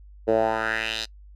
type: tone with band-pass filter sweep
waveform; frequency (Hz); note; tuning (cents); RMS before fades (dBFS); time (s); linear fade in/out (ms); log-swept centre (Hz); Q
10% pulse; 111.1; A2; +17; -24; 0.27-1.06; 20; 450 to 4600; 3
effects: noise-tail reverb RT60 0.1 s tail -24 dB re dry + added 50 Hz sine -44 dBFS peak until 1.35 s